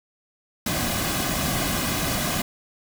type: noise with comb filter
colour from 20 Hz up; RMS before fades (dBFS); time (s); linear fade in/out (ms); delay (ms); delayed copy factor
pink; -25; 0.66-2.42; 5; 2.2; -0.6
effects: none